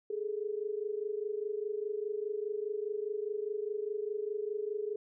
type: tone pair together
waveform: sine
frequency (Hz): 411.4 / 436.3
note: G#4 / A4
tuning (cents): -16 / -15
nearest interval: minor second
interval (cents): 101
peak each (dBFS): -35 / -37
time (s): 0.1-4.96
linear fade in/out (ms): 5
effects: none